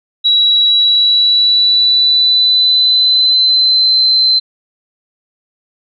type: tone with pitch glide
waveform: sine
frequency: 3893 to 4082 Hz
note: B7 to C8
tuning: -26 to -44 cents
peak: -7 dBFS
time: 0.24-4.4 s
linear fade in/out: 20 ms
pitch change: +82 cents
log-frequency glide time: 0.62-3.97 s
effects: none

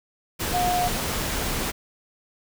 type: tone in noise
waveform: sine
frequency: 717 Hz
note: F5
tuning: 45 cents sharp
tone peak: -21 dBFS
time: 0.53-0.89 s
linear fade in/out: 20 ms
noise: pink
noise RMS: -27 dBFS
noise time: 0.39-1.72 s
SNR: +3 dB
effects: none

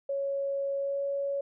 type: tone with pitch glide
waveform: sine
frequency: 554.4 to 558.9 Hz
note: C#5 to C#5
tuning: 0 to +14 cents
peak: -28 dBFS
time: 0.09-1.41 s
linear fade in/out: 5 ms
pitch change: +14 cents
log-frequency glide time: 0.77-1.01 s
effects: none

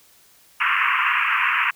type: band-pass noise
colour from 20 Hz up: pink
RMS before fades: -20 dBFS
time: 0.6-1.71 s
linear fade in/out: 10 ms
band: 1000 to 2800 Hz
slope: 96 dB/octave
effects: white hiss -54 dBFS RMS until 1.75 s

